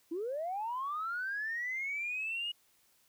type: linear sweep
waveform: sine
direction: up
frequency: 311.1 to 2900 Hz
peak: -33 dBFS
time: 0.11-2.52 s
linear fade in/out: 10 ms
effects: tanh soft clip ceiling -29 dBFS + white hiss -69 dBFS RMS until 3.08 s